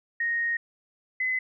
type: tone pair in turn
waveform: sine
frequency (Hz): 1864.7 / 2029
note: A#6 / B6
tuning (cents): 0 / +46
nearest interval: minor second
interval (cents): 146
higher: second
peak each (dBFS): -24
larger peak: neither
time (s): 0.2-0.57 / 1.2-1.39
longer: first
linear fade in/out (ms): 5
effects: none